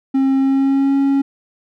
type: tone with pitch glide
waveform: triangle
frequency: 268.5 to 275.6 Hz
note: C4 to C#4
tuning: +45 to -10 cents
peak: -10 dBFS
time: 0.14-1.22 s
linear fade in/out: 10 ms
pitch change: +45 cents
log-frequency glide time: 0.37-0.96 s
effects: none